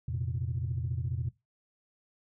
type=chord; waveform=sine; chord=F suspended fourth; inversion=none; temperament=equal with one note detuned; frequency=86.55 / 116.54 / 130.81 Hz; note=F2 / Bb2 / C3; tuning=-15 / 0 / 0 cents; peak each=-34 dBFS; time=0.08-1.29 s; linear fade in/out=5 ms; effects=noise-tail reverb RT60 0.2 s tail -19 dB re dry + tanh soft clip ceiling -23 dBFS